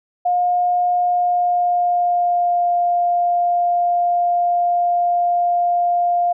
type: tone with pitch glide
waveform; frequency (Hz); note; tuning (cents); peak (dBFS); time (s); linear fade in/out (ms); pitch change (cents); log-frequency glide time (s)
sine; 713 to 701.6; F5 to F5; +36 to +8; -14; 0.25-6.33; 10; -28; 0.94-2.7
effects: none